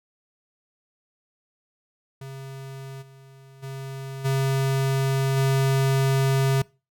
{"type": "tone with level steps", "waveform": "square", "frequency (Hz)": 135, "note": "C#3", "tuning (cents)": -45, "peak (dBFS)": [-36, -47, -33, -21, -19], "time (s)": [2.21, 6.62], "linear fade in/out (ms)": 5, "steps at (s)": [3.01, 3.62, 4.24, 5.36], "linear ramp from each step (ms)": 20, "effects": ["noise-tail reverb RT60 0.3 s tail -23 dB re dry"]}